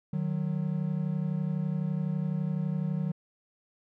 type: tone pair together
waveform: triangle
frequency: 153.05 / 185 Hz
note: D#3 / F#3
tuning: -28 / 0 cents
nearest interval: minor third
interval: 328 cents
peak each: -28 / -29 dBFS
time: 0.13-3.12 s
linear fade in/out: 5 ms
effects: none